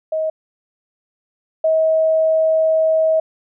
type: tone pair in turn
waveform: sine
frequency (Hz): 632 / 638.2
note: D#5 / D#5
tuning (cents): +27 / +44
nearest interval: unison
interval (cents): 17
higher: second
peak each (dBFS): -17 / -12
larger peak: second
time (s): 0.12-0.3 / 1.64-3.2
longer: second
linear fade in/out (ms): 5
effects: none